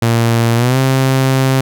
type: tone with pitch glide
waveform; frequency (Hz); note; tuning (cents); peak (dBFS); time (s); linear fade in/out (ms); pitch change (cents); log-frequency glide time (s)
sawtooth; 116.1 to 132.6; A#2 to C3; -7 to +23; -6; 0.02-1.61; 5; +230; 0.55-0.78
effects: none